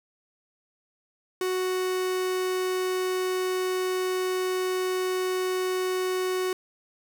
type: tone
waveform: 45% pulse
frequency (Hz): 370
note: F#4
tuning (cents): 0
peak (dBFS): -25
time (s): 1.41-6.53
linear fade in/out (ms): 2
effects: none